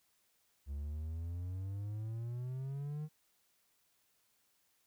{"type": "exponential sweep", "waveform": "triangle", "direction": "up", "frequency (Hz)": [69, 155.3], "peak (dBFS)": -36, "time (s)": [0.66, 3.09], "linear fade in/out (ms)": 50, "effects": ["white hiss -75 dBFS RMS until 4.86 s"]}